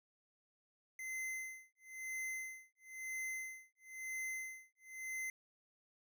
square tone with tremolo, 2062 Hz, C7, 26 cents flat, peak -40 dBFS, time 0.99-5.3 s, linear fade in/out 2 ms, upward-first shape sine, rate 1 Hz, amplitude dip 100%, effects none

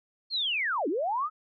sine linear two-way sweep, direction down then up, 4373 to 265.5 to 1304 Hz, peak -26 dBFS, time 0.3-1.3 s, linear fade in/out 50 ms, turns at 0.88 s, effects none

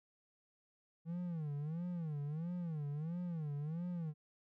triangle tone with vibrato, 160 Hz, D#3, 49 cents sharp, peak -36 dBFS, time 1.05-4.14 s, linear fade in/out 50 ms, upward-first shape sine, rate 1.5 Hz, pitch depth 190 cents each way, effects none

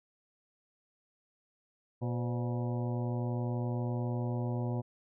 harmonic tone with a mistuned harmonic, 120.5 Hz, B2, 42 cents flat, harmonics 1 / 2 / 3 / 4 / 5 / 6 / 7 / 8, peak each -32 / -38 / -42 / -44 / -46 / -48 / -49 / -50 dBFS, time 2.01-4.82 s, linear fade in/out 20 ms, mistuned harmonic 4, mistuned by +100 cents, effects none

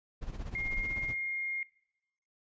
brown noise with tremolo, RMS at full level -37 dBFS, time 0.21-1.15 s, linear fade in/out 20 ms, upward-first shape sine, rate 16 Hz, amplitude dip 70%
sine tone, 2131 Hz, C7, 31 cents sharp, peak -32 dBFS, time 0.55-1.63 s, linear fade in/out 2 ms
effects noise-tail reverb RT60 0.9 s tail -21 dB re dry + resampled to 16000 Hz

